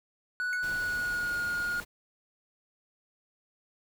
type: tone with pitch glide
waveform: triangle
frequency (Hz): 1477 to 1432.5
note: F#6 to F6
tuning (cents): -3 to +44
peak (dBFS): -27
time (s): 0.4-1.8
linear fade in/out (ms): 0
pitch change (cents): -53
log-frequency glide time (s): 0.66-1.4
type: tone with exponential decay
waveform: square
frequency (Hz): 2193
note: C#7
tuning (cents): -19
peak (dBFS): -35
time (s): 0.53-0.64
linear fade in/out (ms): 0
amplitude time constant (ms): 23
type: noise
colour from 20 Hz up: pink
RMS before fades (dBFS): -44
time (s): 0.62-1.85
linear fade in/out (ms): 20
effects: none